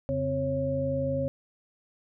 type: tone cluster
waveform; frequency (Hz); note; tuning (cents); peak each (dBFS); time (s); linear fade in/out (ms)
sine; 87.2 / 138.9 / 259.4 / 549; F2 / C#3 / C4 / C#5; -2 / +4 / -15 / -17; -37 / -32 / -33 / -28; 0.09-1.28; 0
effects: none